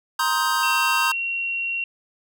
square chord, C minor seventh, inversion third, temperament just, 941.9 / 1046.5 / 1255.8 / 1569.8 Hz, Bb5 / C6 / Eb6 / G6, +18 / 0 / +16 / +2 cents, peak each -26 dBFS, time 0.19-1.12 s, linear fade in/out 5 ms
sine tone with pitch glide, 2720 to 2741 Hz, F7 to F7, -46 to -33 cents, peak -23 dBFS, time 0.63-1.84 s, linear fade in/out 2 ms, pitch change +13 cents, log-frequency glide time 0.83-1.21 s
effects none

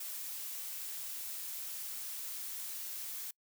blue noise, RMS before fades -42 dBFS, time 0-3.31 s, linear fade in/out 5 ms, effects noise-tail reverb RT60 0.1 s tail -26 dB re dry

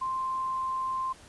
sine tone, 1046.5 Hz, C6, in tune, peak -28 dBFS, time 0.01-1.13 s, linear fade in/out 10 ms, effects pink hiss -53 dBFS RMS until 1.28 s + resampled to 24000 Hz

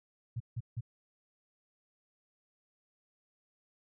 sine tone bursts, 116.54 Hz, A#2, in tune, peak -33 dBFS, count 3, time 0.36-0.809 s, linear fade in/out 10 ms, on 43 ms, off 160 ms, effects none

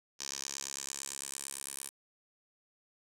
10% pulse tone with band-pass filter sweep, 68.9 Hz, C#2, 10 cents flat, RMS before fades -42 dBFS, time 0.19-1.9 s, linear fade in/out 20 ms, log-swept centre 5900 to 9700 Hz, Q 3.1, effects 10-bit

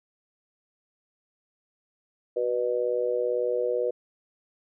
sine tone with amplitude modulation, 489.9 Hz, B4, 14 cents flat, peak -19 dBFS, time 2.36-3.91 s, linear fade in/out 10 ms, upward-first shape sine, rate 118 Hz, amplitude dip 100%, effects none

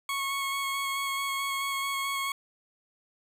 20% pulse tone with vibrato, 1100 Hz, C#6, 14 cents flat, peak -24 dBFS, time 0.09-2.32 s, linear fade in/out 2 ms, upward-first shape square, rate 4.6 Hz, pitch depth 10 cents each way, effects none

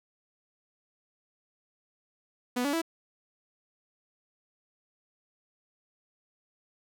sawtooth tone with pitch steps, 246.9 / 285.3 / 329.6 Hz, B3 / C#4 / E4, 0 / +50 / 0 cents, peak -23 dBFS, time 2.56-2.818 s, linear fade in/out 10 ms, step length 86 ms, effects none

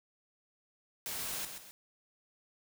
white noise with echo, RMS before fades -39 dBFS, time 1.06-1.45 s, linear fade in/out 0 ms, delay 130 ms, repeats 2, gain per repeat -7 dB, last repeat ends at 1.71 s, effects none

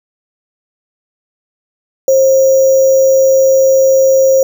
sine tone with sample-and-hold, 533 Hz, C5, 32 cents sharp, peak -5 dBFS, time 2.08-4.43 s, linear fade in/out 2 ms, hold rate 6300 Hz, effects none

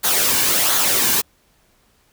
white noise with flanger, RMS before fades -17 dBFS, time 0.03-1.22 s, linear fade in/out 20 ms, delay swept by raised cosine 0.37 to 1.57 ms, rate 1.4 Hz, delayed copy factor -0.5, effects pink hiss -59 dBFS RMS until 2.12 s

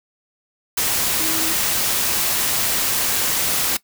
sine tone in noise, 320.2 Hz, D#4, 50 cents sharp, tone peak -28 dBFS, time 1.2-1.53 s, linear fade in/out 5 ms, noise white, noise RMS -20 dBFS, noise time 0.77-3.77 s, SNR -11 dB, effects noise-tail reverb RT60 0.1 s tail -19 dB re dry

